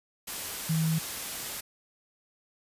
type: tone in noise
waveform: sine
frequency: 160 Hz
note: D#3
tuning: 49 cents sharp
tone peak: -24 dBFS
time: 0.69-0.99 s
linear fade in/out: 10 ms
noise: white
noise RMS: -36 dBFS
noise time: 0.27-1.61 s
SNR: +9 dB
effects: resampled to 32000 Hz